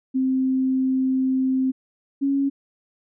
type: tone pair in turn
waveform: sine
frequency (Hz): 261.6 / 276.5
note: C4 / C#4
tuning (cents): 0 / -4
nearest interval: minor second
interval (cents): 96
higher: second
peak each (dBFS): -18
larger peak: neither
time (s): 0.14-1.72 / 2.21-2.5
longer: first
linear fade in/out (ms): 20
effects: none